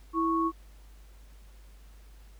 sine tone pair together, 328.8 / 1106 Hz, E4 / C#6, -4 / -4 cents, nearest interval octave + major sixth, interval 2100 cents, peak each -27 dBFS, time 0.13-0.52 s, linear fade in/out 50 ms, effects added 50 Hz sine -49 dBFS peak until 2.39 s + pink hiss -62 dBFS RMS until 2.39 s

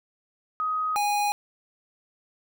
sine / square tone pair in turn, 1256 / 824 Hz, D#6 / G#5, +16 / -14 cents, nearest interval perfect fifth, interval 730 cents, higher first, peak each -24 / -23 dBFS, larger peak second, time 0.6-0.96 / 0.96-1.32 s, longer neither, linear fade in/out 0 ms, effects none

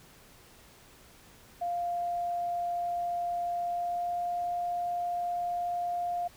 sine tone with pitch glide, 698.5 to 702.5 Hz, F5 to F5, 0 to +10 cents, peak -29 dBFS, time 1.61-6.28 s, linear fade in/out 10 ms, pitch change +10 cents, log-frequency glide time 3.64-4.17 s, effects pink hiss -56 dBFS RMS until 6.36 s

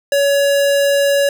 square tone, 563 Hz, C#5, 27 cents sharp, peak -12 dBFS, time 0.12-1.29 s, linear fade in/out 2 ms, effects none

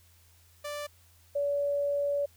sawtooth / sine tone pair in turn, 587 / 571.3 Hz, D5 / D5, -1 / -48 cents, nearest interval unison, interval 47 cents, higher first, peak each -31 / -26 dBFS, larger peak second, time 0.64-0.87 / 1.35-2.26 s, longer second, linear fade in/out 10 ms, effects added 85 Hz sine -60 dBFS peak until 2.36 s + white hiss -63 dBFS RMS until 2.36 s

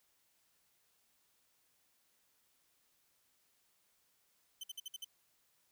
sawtooth tone bursts, 3064 Hz, G7, 40 cents flat, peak -39 dBFS, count 6, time 4.61-5.046 s, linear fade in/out 5 ms, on 26 ms, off 56 ms, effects white hiss -75 dBFS RMS until 5.71 s

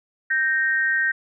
sine tone pair together, 1563.2 / 1859 Hz, G6 / A#6, -5 / -5 cents, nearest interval minor third, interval 300 cents, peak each -21 dBFS, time 0.3-1.12 s, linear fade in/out 10 ms, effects none

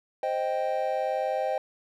triangle chord, C minor, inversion none, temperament equal, 523.3 / 622.3 / 784 Hz, C5 / Eb5 / G5, 0 / 0 / 0 cents, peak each -28 dBFS, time 0.23-1.58 s, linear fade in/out 2 ms, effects none

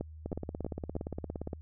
two click trains, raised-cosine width 2 ms, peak -21 / -23 dBFS, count 4 / 23, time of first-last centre 0.01-0.965 / 0.26-1.532 s, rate 3.14 / 17.3 Hz, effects added 78 Hz sine -45 dBFS peak until 1.61 s

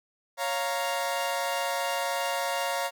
sawtooth chord, Bb minor, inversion first, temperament equal, 554.4 / 698.5 / 932.3 Hz, Db5 / F5 / Bb5, 0 / 0 / 0 cents, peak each -28 / -28 / -28 dBFS, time 0.37-2.91 s, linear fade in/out 50 ms, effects none

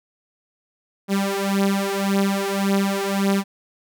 sawtooth beating tone pair, 196.1 / 197.9 Hz, G3 / G3, +1 / +17 cents, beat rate 1.8 Hz, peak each -18 dBFS, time 1.08-3.44 s, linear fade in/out 50 ms, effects none

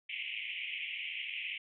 pink band-pass noise, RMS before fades -40 dBFS, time 0.09-1.58 s, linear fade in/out 5 ms, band 2100 to 3100 Hz, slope 96 dB/octave, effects none

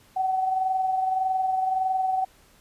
sine tone pair together, 754.3 / 776 Hz, F#5 / G5, +33 / -18 cents, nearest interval unison, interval 49 cents, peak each -22 / -33 dBFS, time 0.16-2.25 s, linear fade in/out 10 ms, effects pink hiss -57 dBFS RMS until 2.6 s + resampled to 32000 Hz

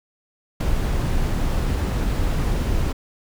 brown noise with ADSR envelope, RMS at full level -17 dBFS, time 0.6-2.93 s, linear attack 9 ms, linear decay 4 ms, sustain -4 dB, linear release 13 ms, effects none

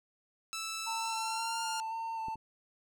10% pulse tone with pitch glide, 1318.5 to 1405 Hz, E6 to F6, 0 to +10 cents, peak -28 dBFS, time 0.53-1.8 s, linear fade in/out 0 ms, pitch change +110 cents, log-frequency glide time 0.95-1.63 s
triangle tone with vibrato, 898 Hz, A5, 35 cents sharp, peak -33 dBFS, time 0.86-2.36 s, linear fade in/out 20 ms, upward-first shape square, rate 1.9 Hz, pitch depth 16 cents each way
clicks, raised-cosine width 3 ms, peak -34 / -40 dBFS, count 2, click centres 2.284 / 2.356 s
effects none

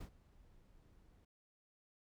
brown noise with ADSR envelope, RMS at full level -44 dBFS, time 0-1.25 s, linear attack 10 ms, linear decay 83 ms, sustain -21 dB, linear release 5 ms, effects none

